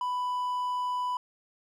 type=tone; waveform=triangle; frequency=993 Hz; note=B5; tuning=9 cents sharp; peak=-26 dBFS; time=0.01-1.17 s; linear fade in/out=2 ms; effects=none